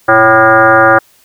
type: tone with frequency modulation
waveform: sine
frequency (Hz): 987.8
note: B5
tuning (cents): 0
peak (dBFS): -3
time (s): 0.08-0.99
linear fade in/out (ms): 10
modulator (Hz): 217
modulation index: 2.8
effects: white hiss -48 dBFS RMS until 1.24 s